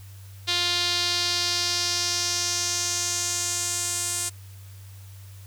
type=tone with band-pass filter sweep; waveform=sawtooth; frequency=351 Hz; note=F4; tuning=9 cents sharp; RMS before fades=-26 dBFS; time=0.47-4.3 s; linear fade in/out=20 ms; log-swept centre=3900 to 8300 Hz; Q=2.8; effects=added 97 Hz sine -41 dBFS peak until 5.46 s + white hiss -53 dBFS RMS until 5.46 s